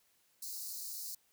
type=high-pass noise; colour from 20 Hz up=white; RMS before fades=-43 dBFS; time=0.42-1.15 s; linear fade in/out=5 ms; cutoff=4100 Hz; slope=96 dB/octave; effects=white hiss -72 dBFS RMS until 1.32 s